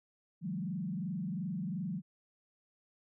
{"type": "tone with frequency modulation", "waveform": "sine", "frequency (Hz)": 182.6, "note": "F#3", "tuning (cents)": -23, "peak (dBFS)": -34, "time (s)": [0.41, 2.02], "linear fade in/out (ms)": 50, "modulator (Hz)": 22.8, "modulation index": 1.3, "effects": []}